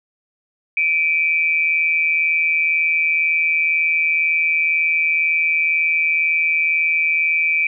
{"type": "tone pair together", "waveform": "sine", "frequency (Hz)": [2327, 2489], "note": ["D7", "D#7"], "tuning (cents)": [-17, 0], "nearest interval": "minor second", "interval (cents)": 117, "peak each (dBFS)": [-16, -20], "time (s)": [0.77, 7.67], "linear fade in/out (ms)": 2, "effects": []}